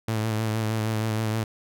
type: tone with vibrato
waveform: sawtooth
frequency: 110 Hz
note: A2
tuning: in tune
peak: -20 dBFS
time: 0.08-1.44 s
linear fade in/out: 5 ms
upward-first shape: sine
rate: 6.4 Hz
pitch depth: 33 cents each way
effects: none